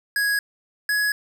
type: tone pair in turn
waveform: square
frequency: 1661.2 / 1678.6 Hz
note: G#6 / G#6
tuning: 0 / +18 cents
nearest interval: unison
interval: 18 cents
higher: second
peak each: -20 dBFS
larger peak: neither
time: 0.16-0.39 / 0.89-1.12 s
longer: neither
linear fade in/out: 2 ms
effects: 9-bit